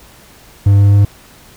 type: tone with pitch steps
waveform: triangle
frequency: 100 / 100.64 / 101.28 Hz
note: G2 / G2 / G#2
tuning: +35 / +46 / -43 cents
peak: -3 dBFS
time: 0.66-1.05 s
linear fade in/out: 5 ms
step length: 130 ms
effects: pink hiss -42 dBFS RMS until 1.56 s